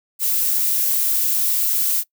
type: noise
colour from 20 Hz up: violet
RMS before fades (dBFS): -19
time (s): 0.19-2.04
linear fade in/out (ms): 50
effects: noise-tail reverb RT60 0.1 s tail -21 dB re dry